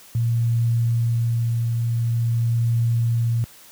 sine tone with tremolo, 116.7 Hz, A#2, 2 cents sharp, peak -16 dBFS, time 0.15-3.44 s, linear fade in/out 0 ms, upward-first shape triangle, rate 0.47 Hz, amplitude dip 30%, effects white hiss -47 dBFS RMS until 3.71 s + high-pass 60 Hz 12 dB/octave

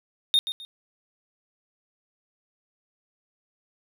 triangle tone with echo, 3680 Hz, A#7, 23 cents flat, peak -15 dBFS, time 0.34-0.39 s, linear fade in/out 0 ms, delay 130 ms, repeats 2, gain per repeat -11 dB, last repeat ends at 0.65 s, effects none

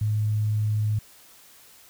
sine tone, 106.7 Hz, G#2, 47 cents sharp, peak -21 dBFS, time 0.01-0.99 s, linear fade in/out 5 ms, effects white hiss -52 dBFS RMS until 1.89 s

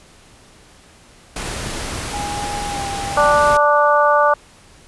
pink noise, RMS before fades -26 dBFS, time 1.36-3.57 s, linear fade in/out 2 ms
sine tone with pitch glide, 821 to 799.5 Hz, G#5 to G5, -20 to +34 cents, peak -24 dBFS, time 2.13-3.33 s, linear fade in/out 10 ms, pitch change -46 cents, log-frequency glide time 2.66-2.82 s
harmonic tone, 293.7 Hz, D4, in tune, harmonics 2 / 3 / 4 / 5, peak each -15 / -17 / -15 / -20 dBFS, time 3.17-4.34 s, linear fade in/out 5 ms
effects pink hiss -47 dBFS RMS until 4.87 s + resampled to 24000 Hz

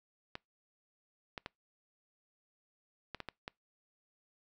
clicks, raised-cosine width 0.3 ms, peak -24 dBFS, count 7, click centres 0.354 / 1.378 / 1.461 / 3.147 / 3.203 / 3.287 / 3.479 s, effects noise-tail reverb RT60 0.2 s tail -26 dB re dry

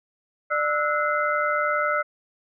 sine tone cluster, 595 / 1309 / 1461 / 2061 Hz, D5 / E6 / F#6 / C7, +22 / -13 / -22 / -27 cents, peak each -26 / -24 / -27 / -30 dBFS, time 0.5-2.03 s, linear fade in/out 20 ms, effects none

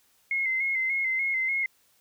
sine tone with vibrato, 2114 Hz, C7, 17 cents sharp, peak -24 dBFS, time 0.31-1.66 s, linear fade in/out 2 ms, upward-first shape square, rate 3.4 Hz, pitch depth 39 cents each way, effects white hiss -65 dBFS RMS until 2 s

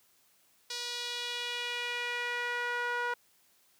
sawtooth tone with band-pass filter sweep, 483.5 Hz, B4, 37 cents flat, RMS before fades -35 dBFS, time 0.7-3.14 s, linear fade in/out 5 ms, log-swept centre 4700 to 1300 Hz, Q 2, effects white hiss -67 dBFS RMS until 3.79 s + high-pass 80 Hz 12 dB/octave

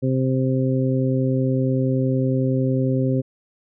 harmonic tone, 130.81 Hz, C3, in tune, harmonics 1 / 2 / 3 / 4, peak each -20 / -22 / -27 / -27 dBFS, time 0.02-3.22 s, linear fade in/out 20 ms, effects none

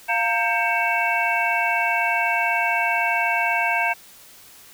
sine tone cluster, 697 / 920 / 1582 / 2236 / 2669 Hz, F5 / A#5 / G6 / C#7 / E7, -4 / -23 / +15 / +14 / +21 cents, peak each -25 dBFS, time 0.08-3.94 s, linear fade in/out 20 ms, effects white hiss -47 dBFS RMS until 4.73 s

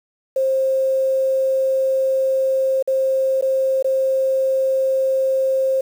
sine tone with dropouts, 530 Hz, C5, 22 cents sharp, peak -15 dBFS, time 0.36-5.81 s, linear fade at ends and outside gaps 5 ms, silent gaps 2.826-2.875 / 3.412-3.423 / 3.826-3.844 s, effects 7-bit

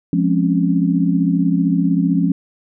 sine chord, Db major seventh, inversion first, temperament equal, 174.61 / 207.7 / 261.6 / 277.2 Hz, F3 / Ab3 / C4 / Db4, 0 / 0 / 0 / 0 cents, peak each -16 / -21 / -22 / -18 dBFS, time 0.13-2.32 s, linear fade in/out 2 ms, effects none

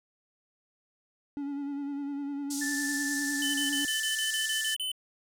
triangle tone with vibrato, 282.8 Hz, C#4, 35 cents sharp, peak -30 dBFS, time 1.37-3.85 s, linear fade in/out 0 ms, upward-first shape sine, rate 9.9 Hz, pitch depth 34 cents each way
pink band-pass noise, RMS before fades -37 dBFS, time 2.5-4.75 s, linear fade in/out 10 ms, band 5400 to 9800 Hz, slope 24 dB/octave
triangle tone with tremolo, 1760 Hz, A6, in tune, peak -29 dBFS, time 2.61-4.75 s, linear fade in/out 10 ms, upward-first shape square, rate 18 Hz, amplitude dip 25%
square tone bursts, 3032 Hz, F#7, 42 cents sharp, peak -31 dBFS, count 10, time 3.42-4.917 s, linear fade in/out 2 ms, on 120 ms, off 33 ms
effects none

